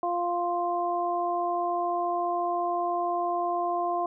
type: harmonic tone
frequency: 349.2 Hz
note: F4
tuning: in tune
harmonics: 1 / 2 / 3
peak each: -32 / -27 / -31 dBFS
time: 0.03-4.06 s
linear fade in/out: 2 ms
effects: none